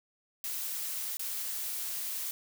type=noise with dropouts; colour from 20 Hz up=blue; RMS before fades=-36 dBFS; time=0.44-2.31 s; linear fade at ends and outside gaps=1 ms; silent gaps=1.17-1.194 s; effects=none